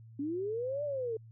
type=linear two-way sweep; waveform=sine; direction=up then down; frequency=271.3 to 596 to 432.5 Hz; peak=-32 dBFS; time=0.19-1.17 s; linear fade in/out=5 ms; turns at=0.84 s; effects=added 113 Hz sine -50 dBFS peak until 1.31 s